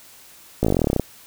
slowing click train, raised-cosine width 2 ms, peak -5 dBFS, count 16, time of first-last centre 0.63-0.997 s, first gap 17 ms, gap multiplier 1.05, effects white hiss -47 dBFS RMS until 1.26 s

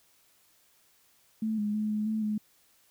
sine tone with pitch steps, 219.4 / 208.6 / 213.5 / 212.3 / 218.2 / 212.2 Hz, A3 / G#3 / G#3 / G#3 / A3 / G#3, -5 / +8 / +48 / +38 / -14 / +38 cents, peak -27 dBFS, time 1.42-2.38 s, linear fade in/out 5 ms, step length 160 ms, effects white hiss -65 dBFS RMS until 2.9 s

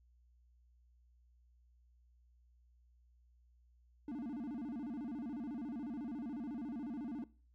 triangle tone with vibrato, 261.6 Hz, C4, in tune, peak -38 dBFS, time 4.08-7.24 s, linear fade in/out 2 ms, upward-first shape square, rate 14 Hz, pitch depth 210 cents each way, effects noise-tail reverb RT60 0.4 s tail -19 dB re dry + added 60 Hz sine -65 dBFS peak until 7.54 s

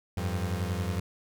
30% pulse beating tone pair, 87.6 / 98.6 Hz, F2 / G2, +6 / +11 cents, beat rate 11 Hz, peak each -28 / -30 dBFS, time 0.17-1 s, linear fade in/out 5 ms, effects none

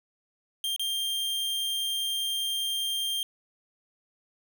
45% pulse tone with dropouts, 3185 Hz, G7, 27 cents sharp, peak -27 dBFS, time 0.64-3.23 s, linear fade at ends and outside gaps 1 ms, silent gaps 0.763-0.795 s, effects none

